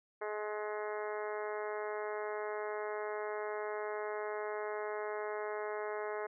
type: harmonic tone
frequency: 211.2 Hz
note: G#3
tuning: 29 cents sharp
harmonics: 2 / 3 / 4 / 5 / 6 / 7 / 8 / 9 / 10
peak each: -39 / -43 / -45 / -47 / -49 / -50 / -51 / -52 / -53 dBFS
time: 0.21-6.27 s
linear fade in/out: 10 ms
effects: none